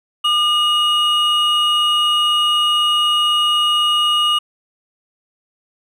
triangle tone pair together, 1208 / 2886 Hz, D6 / F#7, +48 / -44 cents, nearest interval octave + minor third, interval 1508 cents, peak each -16 / -13 dBFS, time 0.24-4.39 s, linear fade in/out 10 ms, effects none

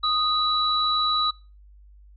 sine tone pair together, 1244.5 / 3931 Hz, D#6 / B7, 0 / -9 cents, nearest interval octave + minor sixth, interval 1991 cents, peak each -23 dBFS, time 0.03-1.31 s, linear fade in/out 10 ms, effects noise-tail reverb RT60 0.3 s tail -23 dB re dry + added 50 Hz sine -47 dBFS peak until 2.16 s

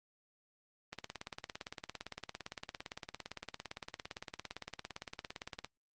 click train, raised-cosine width 0.2 ms, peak -24 dBFS, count 84, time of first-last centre 0.93-5.646 s, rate 17.6 Hz, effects noise-tail reverb RT60 0.1 s tail -23 dB re dry + Opus 24 kbps

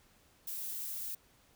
violet noise, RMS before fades -40 dBFS, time 0.47-1.15 s, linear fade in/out 5 ms, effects pink hiss -66 dBFS RMS until 1.55 s

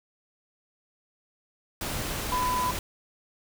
sine tone in noise, 1000 Hz, B5, 21 cents sharp, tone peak -25 dBFS, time 2.32-2.71 s, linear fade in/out 2 ms, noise pink, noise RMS -32 dBFS, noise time 1.81-2.79 s, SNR +4 dB, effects none

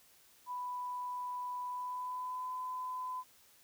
sine tone with pitch glide, 991 to 1011.2 Hz, B5 to B5, +6 to +41 cents, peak -37 dBFS, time 0.46-3.24 s, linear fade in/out 50 ms, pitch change +35 cents, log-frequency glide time 1.67-2.49 s, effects white hiss -64 dBFS RMS until 3.63 s

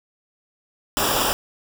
pink noise with comb filter, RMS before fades -21 dBFS, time 0.97-1.33 s, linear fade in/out 0 ms, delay 0.47 ms, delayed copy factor -0.75, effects none

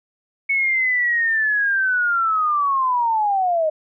sine linear sweep, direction down, 2217 to 610 Hz, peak -16 dBFS, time 0.49-3.7 s, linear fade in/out 10 ms, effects none

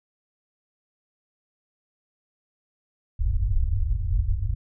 pink low-pass noise, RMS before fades -23 dBFS, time 3.19-4.55 s, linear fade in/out 10 ms, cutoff 110 Hz, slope 96 dB/octave, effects none

